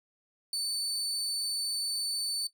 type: tone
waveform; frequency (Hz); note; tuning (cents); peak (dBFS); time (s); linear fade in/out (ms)
30% pulse; 4513; C#8; +30; -27; 0.53-2.47; 2
effects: noise-tail reverb RT60 0.1 s tail -17 dB re dry